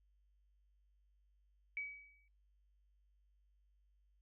sine tone with exponential decay, 2276 Hz, C#7, 45 cents sharp, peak -37 dBFS, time 1.77-2.28 s, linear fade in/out 1 ms, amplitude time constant 110 ms, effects noise-tail reverb RT60 0.4 s tail -26 dB re dry + added 50 Hz sine -70 dBFS peak until 4.21 s

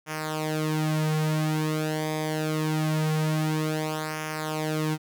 sawtooth tone with flanger, 155.3 Hz, D#3, 3 cents flat, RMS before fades -27 dBFS, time 0.06-4.98 s, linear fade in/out 50 ms, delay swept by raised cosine 0.24 to 5.74 ms, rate 0.24 Hz, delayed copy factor -0.75, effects none

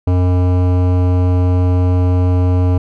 sine tone with hard clipping, 90.3 Hz, F#2, 42 cents flat, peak -12 dBFS, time 0.07-2.78 s, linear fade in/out 5 ms, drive 16 dB, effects none

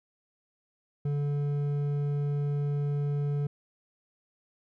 triangle tone with hard clipping, 144.4 Hz, D3, 29 cents flat, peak -28 dBFS, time 1.05-3.47 s, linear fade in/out 5 ms, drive 10 dB, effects none

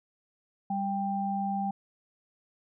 sine tone pair together, 197.5 / 790 Hz, G3 / G5, +13 / +13 cents, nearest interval 2 octaves, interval 2400 cents, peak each -31 / -30 dBFS, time 0.7-1.71 s, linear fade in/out 5 ms, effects none

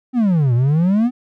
triangle exponential two-way sweep, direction down then up, 262.6 to 115.9 to 256.6 Hz, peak -10 dBFS, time 0.13-1.11 s, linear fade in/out 50 ms, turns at 0.54 s, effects none

